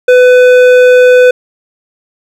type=tone with hard clipping; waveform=triangle; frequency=500 Hz; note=B4; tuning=21 cents sharp; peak=-3 dBFS; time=0.08-1.31 s; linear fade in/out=5 ms; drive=14 dB; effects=none